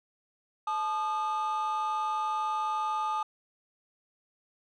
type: tone pair together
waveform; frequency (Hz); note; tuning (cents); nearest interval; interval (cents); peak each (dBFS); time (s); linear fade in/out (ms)
triangle; 864.1 / 1222; A5 / D#6; -32 / -32; tritone; 600; -28; 0.67-3.23; 5
effects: tanh soft clip ceiling -22 dBFS + resampled to 22050 Hz